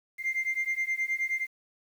sine beating tone pair, 2093 / 2102.5 Hz, C7 / C7, 0 / +8 cents, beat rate 9.5 Hz, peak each -29 dBFS, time 0.18-1.47 s, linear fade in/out 50 ms, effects tanh soft clip ceiling -23 dBFS + 9-bit

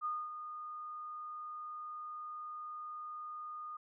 sine tone with ADSR envelope, 1226 Hz, D#6, 26 cents flat, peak -33 dBFS, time 0.01-3.77 s, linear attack 41 ms, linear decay 240 ms, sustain -9 dB, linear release 6 ms, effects none

